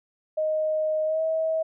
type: tone with pitch glide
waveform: sine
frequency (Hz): 622.3 to 641.3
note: D#5 to E5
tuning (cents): 0 to -48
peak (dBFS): -22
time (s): 0.37-1.63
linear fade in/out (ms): 10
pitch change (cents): +52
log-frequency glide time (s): 1.05-1.22
effects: none